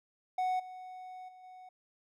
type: tone with level steps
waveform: triangle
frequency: 740 Hz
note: F#5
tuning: in tune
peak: -27 / -42 / -50 / -47 dBFS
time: 0.38-1.69 s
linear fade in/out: 5 ms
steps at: 0.59 / 1.28 / 1.43 s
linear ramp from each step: 10 ms
effects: none